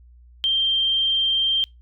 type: tone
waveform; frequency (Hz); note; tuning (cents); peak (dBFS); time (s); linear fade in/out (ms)
sine; 3161; G7; +14; -17; 0.44-1.64; 0
effects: noise-tail reverb RT60 0.2 s tail -25 dB re dry + added 60 Hz sine -46 dBFS peak until 1.81 s